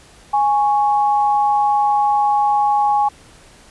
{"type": "tone pair together", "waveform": "sine", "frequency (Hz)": [829.4, 1108.7], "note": ["G#5", "C#6"], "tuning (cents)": [-3, 0], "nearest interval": "perfect fourth", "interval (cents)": 503, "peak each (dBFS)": [-13, -22], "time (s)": [0.33, 3.09], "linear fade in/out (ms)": 10, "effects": ["pink hiss -46 dBFS RMS until 3.7 s", "resampled to 24000 Hz"]}